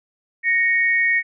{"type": "tone pair together", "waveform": "sine", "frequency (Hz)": [1866, 2219], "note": ["A#6", "C#7"], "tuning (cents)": [1, 1], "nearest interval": "minor third", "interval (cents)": 300, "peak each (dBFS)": [-17, -19], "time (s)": [0.43, 1.23], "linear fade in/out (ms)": 50, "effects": []}